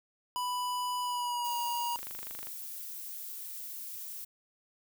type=tone with pitch glide; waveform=square; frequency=990 to 952.4 Hz; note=B5 to A#5; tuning=+4 to +37 cents; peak=-32 dBFS; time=0.36-1.96 s; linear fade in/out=0 ms; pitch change=-67 cents; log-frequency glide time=1-1.57 s
type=noise; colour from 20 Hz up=violet; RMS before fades=-42 dBFS; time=1.44-4.25 s; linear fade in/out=10 ms
type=click train; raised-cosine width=0.3 ms; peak=-29 dBFS; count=13; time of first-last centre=1.99-2.47 s; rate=25 Hz
effects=none